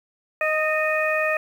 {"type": "harmonic tone with a mistuned harmonic", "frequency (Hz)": 622.3, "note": "D#5", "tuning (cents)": 0, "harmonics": [1, 2, 3, 4], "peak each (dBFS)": [-23, -28, -25, -26], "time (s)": [0.41, 1.37], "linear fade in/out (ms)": 2, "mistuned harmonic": 3, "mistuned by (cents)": -28, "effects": ["8-bit"]}